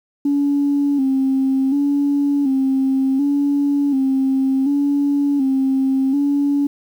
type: tone with vibrato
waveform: sine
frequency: 275.5 Hz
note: C#4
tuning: 11 cents flat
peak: -13 dBFS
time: 0.25-6.67 s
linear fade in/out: 5 ms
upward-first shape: square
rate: 0.68 Hz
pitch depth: 55 cents each way
effects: tanh soft clip ceiling -10 dBFS + 8-bit